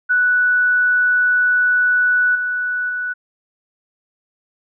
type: tone with level steps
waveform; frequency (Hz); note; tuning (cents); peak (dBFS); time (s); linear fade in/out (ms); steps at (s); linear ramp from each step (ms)
sine; 1480; F#6; 0; -12 / -18 / -20; 0.09-3.14; 20; 2.35 / 2.89; 5
effects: none